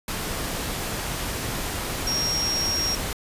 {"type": "tone in noise", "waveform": "sine", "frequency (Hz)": 5588, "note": "F8", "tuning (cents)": 0, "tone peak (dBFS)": -23, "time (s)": [2.07, 2.95], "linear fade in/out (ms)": 2, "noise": "pink", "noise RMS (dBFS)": -29, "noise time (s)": [0.08, 3.13], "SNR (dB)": 3, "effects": ["resampled to 32000 Hz"]}